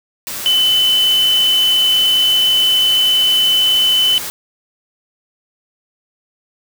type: tone in noise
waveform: sine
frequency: 3023 Hz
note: F#7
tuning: 36 cents sharp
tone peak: -10 dBFS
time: 0.46-4.18 s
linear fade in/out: 0 ms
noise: white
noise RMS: -25 dBFS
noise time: 0.27-4.3 s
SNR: +12 dB
effects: none

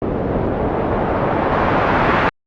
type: noise with low-pass filter sweep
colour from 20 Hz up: white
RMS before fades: -17 dBFS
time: 0.02-2.29 s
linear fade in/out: 0 ms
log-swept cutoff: 410 to 1400 Hz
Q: 0.94
effects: low-pass 3000 Hz 12 dB/octave + Opus 48 kbps

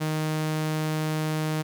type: tone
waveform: sawtooth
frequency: 155.56 Hz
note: D#3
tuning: in tune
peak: -21 dBFS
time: 0-1.63 s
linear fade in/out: 20 ms
effects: none

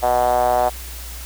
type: tone with band-pass filter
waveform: 5% pulse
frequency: 123.47 Hz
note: B2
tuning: in tune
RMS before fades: -17 dBFS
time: 0.02-0.7 s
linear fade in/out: 20 ms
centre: 690 Hz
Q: 6.2
effects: added 60 Hz sine -32 dBFS peak until 1.25 s + white hiss -36 dBFS RMS until 1.25 s

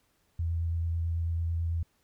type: tone with vibrato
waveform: sine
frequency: 83.5 Hz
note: E2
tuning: 23 cents sharp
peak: -27 dBFS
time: 0.39-1.83 s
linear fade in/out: 5 ms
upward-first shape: sine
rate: 9.1 Hz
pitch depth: 14 cents each way
effects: pink hiss -71 dBFS RMS until 2.03 s

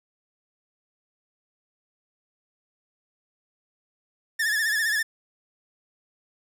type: tone with vibrato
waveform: 45% pulse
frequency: 1751 Hz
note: A6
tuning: 9 cents flat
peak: -22 dBFS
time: 4.39-5.03 s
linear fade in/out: 10 ms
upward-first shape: sine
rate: 15 Hz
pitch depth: 78 cents each way
effects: none

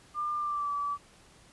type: tone with pitch glide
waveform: sine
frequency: 1198 to 1152.5 Hz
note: D6 to D6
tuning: +34 to -33 cents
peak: -29 dBFS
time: 0.14-0.98 s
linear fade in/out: 50 ms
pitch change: -67 cents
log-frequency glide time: 0.37-0.71 s
effects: pink hiss -58 dBFS RMS until 1.52 s + resampled to 24000 Hz

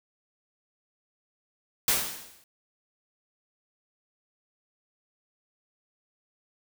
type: noise with exponential decay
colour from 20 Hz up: white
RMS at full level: -21 dBFS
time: 1.88-2.44 s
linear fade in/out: 2 ms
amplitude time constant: 120 ms
effects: none

